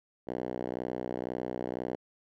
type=tone with band-pass filter; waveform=5% pulse; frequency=62 Hz; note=B1; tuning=7 cents sharp; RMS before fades=-36 dBFS; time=0.27-1.96 s; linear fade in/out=10 ms; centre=390 Hz; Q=0.94; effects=none